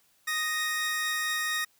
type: tone pair together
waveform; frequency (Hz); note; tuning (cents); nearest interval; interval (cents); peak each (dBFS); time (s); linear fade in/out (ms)
sawtooth; 1244.5 / 1864.6; D#6 / A#6; 0 / 0; perfect fifth; 700; -31 / -25; 0.27-1.65; 10
effects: white hiss -66 dBFS RMS until 1.79 s